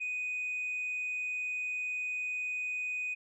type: tone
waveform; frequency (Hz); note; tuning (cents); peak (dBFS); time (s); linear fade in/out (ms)
sine; 2491; D#7; +1; -31; 0-3.15; 20
effects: tanh soft clip ceiling -30 dBFS